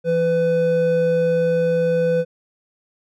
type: tone pair together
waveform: triangle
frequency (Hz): 167.19 / 501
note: E3 / B4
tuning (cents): +25 / +25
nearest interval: octave + perfect fifth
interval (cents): 1900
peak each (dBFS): -21 / -14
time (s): 0.04-2.25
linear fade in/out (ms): 50
effects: none